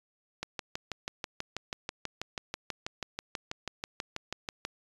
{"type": "click train", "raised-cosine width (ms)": 0.2, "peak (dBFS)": -17, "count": 27, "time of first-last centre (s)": [0.43, 4.651], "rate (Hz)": 6.16, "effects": ["resampled to 24000 Hz"]}